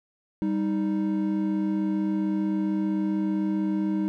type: tone pair together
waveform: triangle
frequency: 196.8 / 312.4 Hz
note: G3 / D#4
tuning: +7 / +7 cents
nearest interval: minor sixth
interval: 800 cents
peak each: -24 dBFS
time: 0.42-4.08 s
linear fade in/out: 0 ms
effects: none